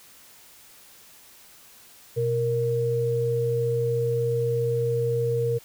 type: tone pair together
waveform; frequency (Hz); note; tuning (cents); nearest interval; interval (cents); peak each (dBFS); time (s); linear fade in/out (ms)
sine; 123.47 / 466.7; B2 / A#4; 0 / +2; octave + major seventh; 2302; -26 / -23; 2.16-5.59; 20
effects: white hiss -51 dBFS RMS until 5.64 s